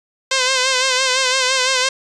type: tone with vibrato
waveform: 5% pulse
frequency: 518 Hz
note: C5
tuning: 17 cents flat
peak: -3 dBFS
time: 0.31-1.89 s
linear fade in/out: 5 ms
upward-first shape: sine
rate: 5.9 Hz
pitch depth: 51 cents each way
effects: resampled to 24000 Hz + 7-bit